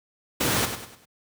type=noise with echo; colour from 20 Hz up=pink; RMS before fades=-23 dBFS; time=0.4-0.66 s; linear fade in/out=10 ms; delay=99 ms; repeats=4; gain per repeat=-8 dB; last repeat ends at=1.056 s; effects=high-pass 100 Hz 12 dB/octave